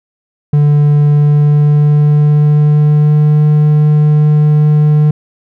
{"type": "tone with pitch glide", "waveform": "triangle", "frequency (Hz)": [146.9, 150.42], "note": ["D3", "D3"], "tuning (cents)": [1, 42], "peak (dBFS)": -3, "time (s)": [0.53, 5.11], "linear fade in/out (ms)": 5, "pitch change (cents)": 41, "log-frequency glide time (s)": [1.08, 3.59], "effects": []}